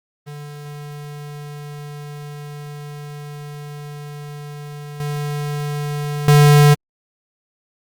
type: tone with level steps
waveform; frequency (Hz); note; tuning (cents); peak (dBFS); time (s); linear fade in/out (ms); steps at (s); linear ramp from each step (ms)
square; 146.6; D3; -3; -31 / -22 / -8; 0.26-6.75; 20; 5 / 6.28; 2
effects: Opus 24 kbps